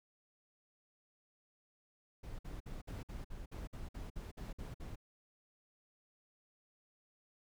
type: noise bursts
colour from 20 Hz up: brown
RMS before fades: -45 dBFS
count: 13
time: 2.23-4.958 s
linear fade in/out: 10 ms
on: 160 ms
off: 54 ms
effects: none